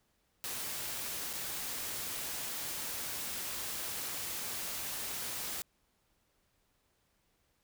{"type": "noise with dropouts", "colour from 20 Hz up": "white", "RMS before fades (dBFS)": -39, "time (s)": [0.44, 5.62], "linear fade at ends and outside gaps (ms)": 0, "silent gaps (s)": [1.33, 1.335], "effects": ["pink hiss -75 dBFS RMS until 7.63 s"]}